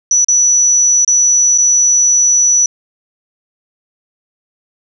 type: tone with dropouts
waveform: sine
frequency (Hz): 5920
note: F#8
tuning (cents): 0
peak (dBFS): -7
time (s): 0.11-2.66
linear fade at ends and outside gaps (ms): 2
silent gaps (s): 0.246-0.284 / 1.048-1.077 / 1.578-1.583
effects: none